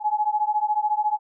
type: beating tone pair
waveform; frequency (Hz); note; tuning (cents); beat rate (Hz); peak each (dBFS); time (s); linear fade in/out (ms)
sine; 839 / 853; G#5 / G#5; +17 / +46; 14; -23 / -23; 0-1.19; 50
effects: none